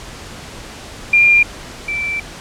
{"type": "tone pair in turn", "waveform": "sine", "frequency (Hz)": [2398, 2335], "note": ["D7", "D7"], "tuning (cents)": [36, -11], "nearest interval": "unison", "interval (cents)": 47, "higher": "first", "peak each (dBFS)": [-7, -18], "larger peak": "first", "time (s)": [[1.13, 1.43], [1.88, 2.2]], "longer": "second", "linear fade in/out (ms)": 5, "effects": ["pink hiss -33 dBFS RMS until 2.4 s", "low-pass 8000 Hz 12 dB/octave"]}